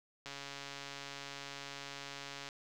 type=click train; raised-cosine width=0.2 ms; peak=-27 dBFS; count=313; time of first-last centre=0.26-2.489 s; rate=140 Hz; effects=10-bit